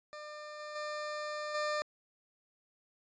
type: tone with level steps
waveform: 20% pulse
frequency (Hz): 600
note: D5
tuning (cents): +37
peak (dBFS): -39 / -37 / -32 / -27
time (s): 0.13-1.82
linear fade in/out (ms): 0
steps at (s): 0.59 / 0.75 / 1.54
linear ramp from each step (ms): 10
effects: resampled to 16000 Hz